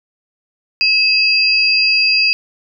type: tone pair together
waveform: sine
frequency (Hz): 2581 / 4801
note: E7 / D8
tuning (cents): -37 / +37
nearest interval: major seventh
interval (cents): 1074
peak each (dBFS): -13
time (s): 0.81-2.33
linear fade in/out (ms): 0
effects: none